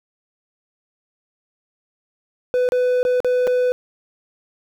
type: tone with dropouts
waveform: triangle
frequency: 499.1 Hz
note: B4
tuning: 18 cents sharp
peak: -13 dBFS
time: 2.54-3.72 s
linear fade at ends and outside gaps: 0 ms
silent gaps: 2.689-2.721 / 3.03-3.051 / 3.203-3.246 / 3.47-3.475 s
effects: 9-bit